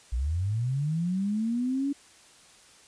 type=linear sweep; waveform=sine; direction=up; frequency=55 to 286.1 Hz; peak=-25 dBFS; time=0.12-1.93 s; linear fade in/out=10 ms; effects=white hiss -55 dBFS RMS until 2.87 s + resampled to 22050 Hz